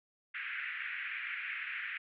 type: band-pass noise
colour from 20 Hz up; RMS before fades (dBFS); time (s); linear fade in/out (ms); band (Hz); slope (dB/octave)
white; -40; 0.34-1.98; 10; 1500 to 2500; 48
effects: none